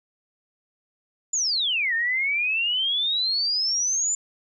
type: exponential two-way sweep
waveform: sine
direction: down then up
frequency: 7180 to 1800 to 7180 Hz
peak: -21 dBFS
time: 1.33-4.15 s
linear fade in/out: 5 ms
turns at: 1.94 s
effects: none